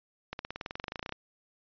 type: accelerating click train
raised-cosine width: 0.3 ms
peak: -20 dBFS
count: 19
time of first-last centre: 0.33-1.124 s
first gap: 61 ms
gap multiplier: 0.96
effects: resampled to 11025 Hz